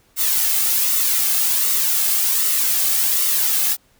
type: noise with flanger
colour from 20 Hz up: blue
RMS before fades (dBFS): -18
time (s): 0.16-3.77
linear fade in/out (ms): 50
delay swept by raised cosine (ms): 1.2 to 2.12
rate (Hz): 1.3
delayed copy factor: -0.5
effects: pink hiss -58 dBFS RMS until 3.99 s